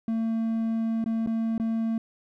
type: tone with dropouts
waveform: triangle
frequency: 225.5 Hz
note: A3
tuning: 43 cents sharp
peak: -22 dBFS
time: 0.08-1.98 s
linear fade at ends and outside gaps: 2 ms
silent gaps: 1.042-1.06 / 1.263-1.272 / 1.58-1.598 s
effects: none